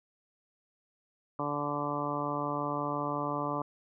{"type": "harmonic tone", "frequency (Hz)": 145.6, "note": "D3", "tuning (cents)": -15, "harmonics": [1, 2, 3, 4, 5, 6, 7, 8], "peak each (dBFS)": [-40, -37, -41, -38, -41, -40, -37, -37], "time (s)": [1.39, 3.62], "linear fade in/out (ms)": 2, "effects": []}